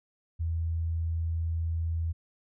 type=tone; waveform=sine; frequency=82.41 Hz; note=E2; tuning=in tune; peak=-27 dBFS; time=0.39-2.13 s; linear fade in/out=20 ms; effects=none